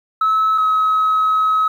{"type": "tone pair in turn", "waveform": "sine", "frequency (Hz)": [1297, 1279.1], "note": ["E6", "D#6"], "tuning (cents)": [-28, 47], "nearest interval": "unison", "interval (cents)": 25, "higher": "first", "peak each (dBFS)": -11, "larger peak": "neither", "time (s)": [[0.21, 0.58], [0.58, 1.68]], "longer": "second", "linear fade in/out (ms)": 5, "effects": ["tanh soft clip ceiling -10 dBFS", "8-bit"]}